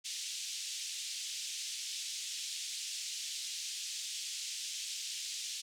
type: band-pass noise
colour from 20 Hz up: white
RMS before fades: -41 dBFS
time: 0.04-5.62 s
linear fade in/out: 20 ms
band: 2800 to 7400 Hz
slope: 24 dB/octave
effects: none

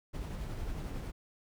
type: noise with tremolo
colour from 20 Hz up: brown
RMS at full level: -37 dBFS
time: 0.13-1.12 s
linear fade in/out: 20 ms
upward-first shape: triangle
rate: 11 Hz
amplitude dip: 35%
effects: none

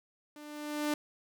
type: tone with level ramp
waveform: sawtooth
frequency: 297.6 Hz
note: D4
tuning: 23 cents sharp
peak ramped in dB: -44 to -24 dBFS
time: 0.36-0.94 s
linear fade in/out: 2 ms
effects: none

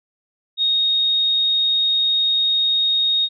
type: tone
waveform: sine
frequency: 3729 Hz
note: A#7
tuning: in tune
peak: -15 dBFS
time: 0.57-3.29 s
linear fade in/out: 50 ms
effects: none

